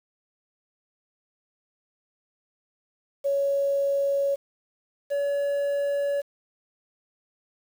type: tone pair in turn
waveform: sine / triangle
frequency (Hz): 558 / 567.1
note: C#5 / C#5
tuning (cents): +11 / +39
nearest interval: unison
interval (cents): 28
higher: second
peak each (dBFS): -21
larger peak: neither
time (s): 3.24-4.36 / 5.1-6.22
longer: neither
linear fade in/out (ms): 20
effects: 8-bit